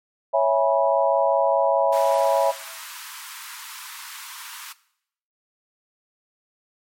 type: chord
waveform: sine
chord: C# minor seventh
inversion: none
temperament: equal with one note detuned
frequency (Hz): 554.4 / 659.3 / 830.6 / 975.9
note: C#5 / E5 / G#5 / B5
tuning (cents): 0 / 0 / 0 / -21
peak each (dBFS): -20 / -19 / -24 / -25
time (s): 0.33-2.52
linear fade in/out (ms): 20
type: high-pass noise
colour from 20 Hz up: pink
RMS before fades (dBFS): -38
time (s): 1.92-4.73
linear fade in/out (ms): 10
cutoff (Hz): 910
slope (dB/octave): 96
effects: noise-tail reverb RT60 0.7 s tail -18 dB re dry + MP3 64 kbps